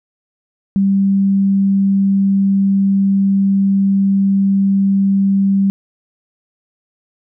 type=tone; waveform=sine; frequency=196 Hz; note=G3; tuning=in tune; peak=-10 dBFS; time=0.76-5.7 s; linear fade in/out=0 ms; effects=none